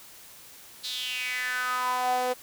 sawtooth tone with high-pass filter sweep, 251.3 Hz, B3, 30 cents sharp, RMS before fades -29 dBFS, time 0.83-2.34 s, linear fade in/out 20 ms, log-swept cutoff 4100 to 550 Hz, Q 5.6, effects white hiss -49 dBFS RMS until 2.42 s

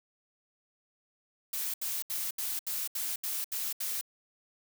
blue noise bursts, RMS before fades -34 dBFS, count 9, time 1.53-4.012 s, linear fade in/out 5 ms, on 210 ms, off 74 ms, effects none

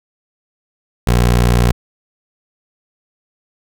20% pulse tone, 59.9 Hz, A#1, 48 cents sharp, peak -5 dBFS, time 1.07-1.72 s, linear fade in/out 5 ms, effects none

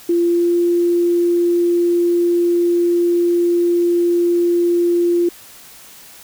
sine tone with pitch glide, 343.6 to 346.6 Hz, F4 to F4, -28 to -13 cents, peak -12 dBFS, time 0.09-5.29 s, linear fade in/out 5 ms, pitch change +15 cents, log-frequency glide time 0.24-0.55 s, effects white hiss -41 dBFS RMS until 6.23 s

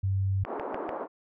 sine tone, 96.7 Hz, G2, 23 cents flat, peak -24 dBFS, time 0.03-0.44 s, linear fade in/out 10 ms
pink band-pass noise, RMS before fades -35 dBFS, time 0.45-1.08 s, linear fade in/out 50 ms, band 320 to 1100 Hz, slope 24 dB/octave
click train, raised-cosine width 0.5 ms, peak -20 dBFS, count 4, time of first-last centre 0.45-0.892 s, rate 6.79 Hz
effects none

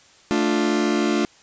40% pulse chord, D minor, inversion second, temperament just, 220.2 / 293.7 / 352.4 Hz, A3 / D4 / F4, +2 / 0 / +16 cents, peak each -22 dBFS, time 0.31-1.25 s, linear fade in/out 0 ms, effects white hiss -52 dBFS RMS until 1.42 s + resampled to 16000 Hz

